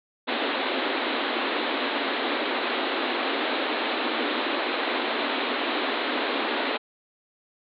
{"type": "band-pass noise", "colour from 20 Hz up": "pink", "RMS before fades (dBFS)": -27, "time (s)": [0.27, 6.78], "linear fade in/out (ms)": 20, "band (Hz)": [240, 4100], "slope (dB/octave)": 96, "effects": []}